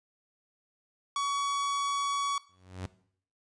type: tone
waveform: 45% pulse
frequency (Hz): 1127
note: C#6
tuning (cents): +28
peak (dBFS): -28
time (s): 1.16-2.38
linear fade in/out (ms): 2
type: tone with exponential growth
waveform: sawtooth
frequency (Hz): 92.5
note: F#2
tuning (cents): 0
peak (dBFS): -29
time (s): 2.49-2.86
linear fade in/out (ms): 0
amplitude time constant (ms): 79
effects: noise-tail reverb RT60 0.6 s tail -18 dB re dry + resampled to 22050 Hz